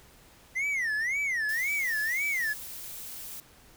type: tone with vibrato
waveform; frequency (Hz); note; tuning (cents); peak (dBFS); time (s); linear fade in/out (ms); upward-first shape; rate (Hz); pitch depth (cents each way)
triangle; 1982; B6; +6; -25; 0.55-2.54; 20; sine; 1.9; 260
type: noise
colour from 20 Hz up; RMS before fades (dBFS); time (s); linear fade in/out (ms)
blue; -41; 1.49-3.4; 0
effects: pink hiss -56 dBFS RMS until 3.76 s